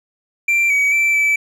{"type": "tone with pitch steps", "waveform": "triangle", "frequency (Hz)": [2358, 2267, 2333, 2311], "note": ["D7", "C#7", "D7", "D7"], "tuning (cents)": [6, 38, -12, -28], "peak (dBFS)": -11, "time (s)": [0.48, 1.36], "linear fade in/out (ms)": 5, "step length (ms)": 220, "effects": []}